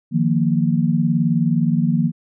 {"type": "chord", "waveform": "sine", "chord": "Eb suspended second", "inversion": "none", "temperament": "equal", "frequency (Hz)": [155.56, 174.61, 233.1], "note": ["Eb3", "F3", "Bb3"], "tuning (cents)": [0, 0, 0], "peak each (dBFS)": -19, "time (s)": [0.11, 2.12], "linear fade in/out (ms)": 50, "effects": []}